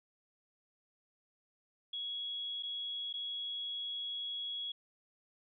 sine tone with dropouts, 3337 Hz, G#7, 8 cents sharp, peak -37 dBFS, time 1.93-4.72 s, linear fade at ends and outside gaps 5 ms, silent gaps 2.626-2.632 / 3.129-3.138 s, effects none

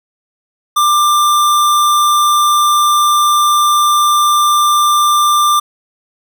square tone, 1188 Hz, D6, 20 cents sharp, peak -9 dBFS, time 0.76-5.6 s, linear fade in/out 10 ms, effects none

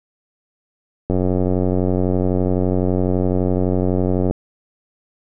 click train, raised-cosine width 2 ms, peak -6 dBFS, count 296, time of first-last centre 1.1-4.31 s, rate 91.9 Hz, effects none

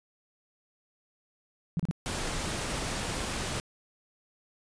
sine tone bursts, 167 Hz, E3, 23 cents sharp, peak -25 dBFS, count 3, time 1.77-1.911 s, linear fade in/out 0 ms, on 25 ms, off 33 ms
pink noise, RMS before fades -33 dBFS, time 2.06-3.6 s, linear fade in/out 0 ms
effects resampled to 22050 Hz

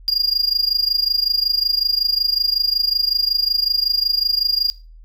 triangle tone with amplitude modulation, 4824 Hz, D8, 46 cents sharp, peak -11 dBFS, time 0.08-4.7 s, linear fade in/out 0 ms, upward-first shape sine, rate 25.4 Hz, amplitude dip 90%, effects noise-tail reverb RT60 0.3 s tail -19 dB re dry + added 40 Hz sine -39 dBFS peak until 5.04 s

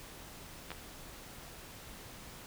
clicks, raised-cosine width 0.3 ms, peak -25 dBFS, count 2, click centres 0.705 / 0.717 s, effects pink hiss -50 dBFS RMS until 2.46 s

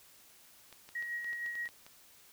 clicks, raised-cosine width 0.2 ms, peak -34 dBFS, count 10, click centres 0.727 / 0.89 / 1.025 / 1.245 / 1.331 / 1.462 / 1.554 / 1.657 / 1.689 / 1.865 s
sine tone with tremolo, 1898 Hz, A#6, 31 cents sharp, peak -34 dBFS, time 0.95-1.68 s, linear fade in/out 5 ms, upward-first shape sine, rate 6.4 Hz, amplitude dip 40%
effects white hiss -60 dBFS RMS until 2.32 s

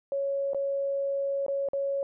sine tone with dropouts, 554.4 Hz, C#5, in tune, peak -26 dBFS, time 0.12-2.03 s, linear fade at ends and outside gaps 1 ms, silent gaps 0.534-0.546 / 1.464-1.482 / 1.687-1.733 s, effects none

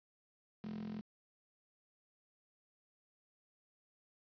15% pulse tone with high-pass filter, 42.94 Hz, F1, 29 cents flat, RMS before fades -44 dBFS, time 0.64-1.01 s, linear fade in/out 0 ms, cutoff 210 Hz, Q 9.4, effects resampled to 11025 Hz + 11-bit

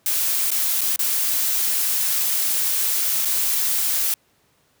blue noise with dropouts, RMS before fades -21 dBFS, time 0.06-4.14 s, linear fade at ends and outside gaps 2 ms, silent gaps 0.506-0.515 / 0.81-0.814 / 0.961-0.991 / 3.25-3.254 s, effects pink hiss -62 dBFS RMS until 4.8 s + high-pass 80 Hz 12 dB/octave

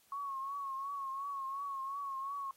sine tone with vibrato, 1100 Hz, C#6, 14 cents flat, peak -37 dBFS, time 0.12-2.51 s, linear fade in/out 2 ms, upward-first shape triangle, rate 2.8 Hz, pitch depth 62 cents each way, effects white hiss -68 dBFS RMS until 2.56 s + AAC 48 kbps

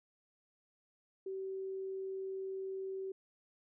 sine tone, 383.3 Hz, G4, 39 cents flat, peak -38 dBFS, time 1.26-3.12 s, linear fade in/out 5 ms, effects none

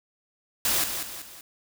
white noise with echo, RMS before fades -24 dBFS, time 0.65-0.84 s, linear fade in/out 2 ms, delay 190 ms, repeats 3, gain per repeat -7 dB, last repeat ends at 1.41 s, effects none

